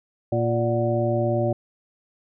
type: harmonic tone with a mistuned harmonic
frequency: 116.9 Hz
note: A#2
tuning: 5 cents sharp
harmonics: 1 / 2 / 3 / 5 / 6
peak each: -24 / -29 / -26 / -24 / -31 dBFS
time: 0.32-1.53 s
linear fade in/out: 5 ms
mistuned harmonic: 6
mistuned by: +92 cents
effects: none